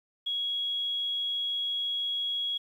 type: tone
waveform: sine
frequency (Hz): 3322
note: G#7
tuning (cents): 0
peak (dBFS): -28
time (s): 0.26-2.58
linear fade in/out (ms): 10
effects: 10-bit